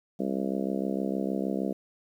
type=harmonic tone; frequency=66.5 Hz; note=C2; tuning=29 cents sharp; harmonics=3 / 4 / 5 / 6 / 7 / 8 / 9 / 10; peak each=-31 / -33 / -35 / -37 / -38 / -39 / -40 / -41 dBFS; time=0.19-1.73 s; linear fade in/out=10 ms; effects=10-bit